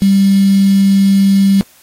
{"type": "tone with quantisation", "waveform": "sine", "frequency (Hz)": 196, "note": "G3", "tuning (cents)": 0, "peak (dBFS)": -6, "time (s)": [0.02, 1.61], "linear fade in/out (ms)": 0, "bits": 4, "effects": ["white hiss -46 dBFS RMS until 1.82 s", "AAC 48 kbps"]}